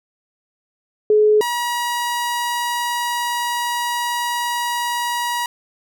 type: tone pair in turn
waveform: sine / sawtooth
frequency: 424.9 / 959.4 Hz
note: G#4 / A#5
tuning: +40 / +50 cents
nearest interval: octave + major second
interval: 1410 cents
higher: second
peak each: -10 / -16 dBFS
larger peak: first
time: 1.1-1.41 / 1.41-5.46 s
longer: second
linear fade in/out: 2 ms
effects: none